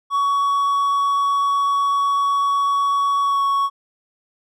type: tone with pitch glide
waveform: triangle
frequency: 1123 to 1112 Hz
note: C#6 to C#6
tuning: +22 to +5 cents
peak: -14 dBFS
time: 0.1-3.7 s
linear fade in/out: 50 ms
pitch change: -17 cents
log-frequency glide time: 3.23-3.43 s
effects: none